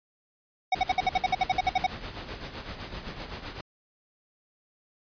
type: tone bursts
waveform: square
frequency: 747 Hz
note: F#5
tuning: 16 cents sharp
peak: -21 dBFS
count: 14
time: 0.72-1.866 s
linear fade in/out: 5 ms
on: 28 ms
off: 58 ms
type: noise with tremolo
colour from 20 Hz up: pink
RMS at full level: -36 dBFS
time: 0.75-3.61 s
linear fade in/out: 5 ms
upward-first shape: sine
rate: 7.8 Hz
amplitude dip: 60%
effects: resampled to 11025 Hz